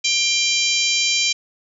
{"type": "harmonic tone with a mistuned harmonic", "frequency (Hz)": 793, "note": "G5", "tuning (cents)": 20, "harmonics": [3, 4, 5, 6, 7, 8, 9], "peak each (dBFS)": [-22, -23, -24, -25, -25, -26, -27], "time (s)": [0.04, 1.33], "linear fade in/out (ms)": 10, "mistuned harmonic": 4, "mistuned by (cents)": -16, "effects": []}